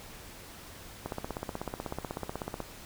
click train, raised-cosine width 1 ms, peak -20 dBFS, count 26, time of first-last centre 1.06-2.603 s, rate 16.2 Hz, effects pink hiss -48 dBFS RMS until 2.85 s

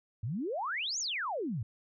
sine exponential two-way sweep, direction up then down, 97.7 to 7100 to 97.7 Hz, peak -32 dBFS, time 0.23-1.63 s, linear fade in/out 5 ms, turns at 0.99 s, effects none

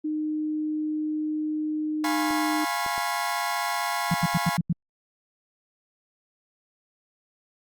sine tone, 306.8 Hz, D#4, 24 cents flat, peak -25 dBFS, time 0.04-2.65 s, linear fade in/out 10 ms
30% pulse chord, C# dominant seventh, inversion first, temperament equal with one note detuned, 698.5 / 830.6 / 987.8 / 1083.4 Hz, E#5 / G#5 / B5 / C#6, 0 / 0 / 0 / -40 cents, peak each -29 / -28 / -29 / -29 dBFS, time 2.04-4.57 s, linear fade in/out 2 ms
clicks, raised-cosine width 2 ms, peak -27 dBFS, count 3, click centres 2.308 / 2.863 / 2.979 s
sine tone bursts, 170 Hz, F3, 46 cents flat, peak -19 dBFS, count 6, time 4.11-4.728 s, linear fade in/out 5 ms, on 33 ms, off 84 ms
effects Opus 32 kbps

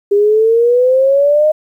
sine exponential sweep, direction up, 400.9 to 622.3 Hz, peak -7 dBFS, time 0.11-1.52 s, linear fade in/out 10 ms, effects 8-bit

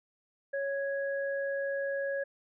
sine tone pair together, 554.4 / 1661.3 Hz, C#5 / G#6, 0 / 0 cents, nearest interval octave + perfect fifth, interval 1900 cents, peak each -31 / -37 dBFS, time 0.53-2.24 s, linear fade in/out 10 ms, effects none

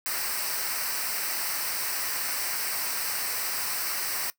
white noise with comb filter, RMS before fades -30 dBFS, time 0.06-4.3 s, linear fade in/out 0 ms, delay 0.29 ms, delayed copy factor -0.7, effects noise-tail reverb RT60 0.1 s tail -19 dB re dry

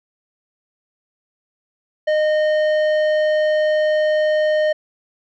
sine tone with tanh clipping, 614 Hz, D#5, 23 cents flat, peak -16 dBFS, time 2.07-4.73 s, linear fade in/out 10 ms, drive 11 dB, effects none

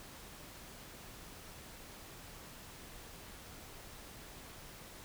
silence, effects pink hiss -52 dBFS RMS until 5.04 s

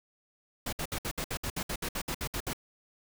pink noise bursts, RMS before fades -34 dBFS, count 15, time 0.66-2.533 s, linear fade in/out 5 ms, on 67 ms, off 62 ms, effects none

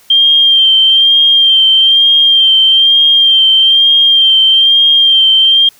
sine tone with vibrato, 3174 Hz, G7, 21 cents sharp, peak -4 dBFS, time 0.1-5.69 s, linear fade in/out 5 ms, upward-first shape sine, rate 1.1 Hz, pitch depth 29 cents each way, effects white hiss -45 dBFS RMS until 5.79 s

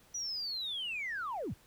sine linear sweep, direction down, 5920 to 49.03 Hz, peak -34 dBFS, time 0.14-1.54 s, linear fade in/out 10 ms, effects tanh soft clip ceiling -31 dBFS + pink hiss -63 dBFS RMS until 1.66 s

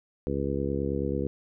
harmonic tone, 69.3 Hz, C#2, in tune, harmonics 1 / 2 / 3 / 4 / 5 / 6 / 7, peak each -34 / -34 / -34 / -34 / -34 / -34 / -34 dBFS, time 0.27-1.27 s, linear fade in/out 0 ms, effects none

